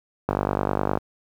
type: click train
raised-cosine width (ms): 1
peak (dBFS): -7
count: 35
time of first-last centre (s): 0.29-0.974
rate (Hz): 49.7
effects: high-pass 60 Hz 12 dB/octave + 8-bit